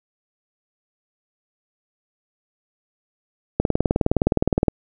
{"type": "click train", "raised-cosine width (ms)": 2, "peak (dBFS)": -3, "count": 22, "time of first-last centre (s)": [3.6, 4.682], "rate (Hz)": 19.4, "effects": []}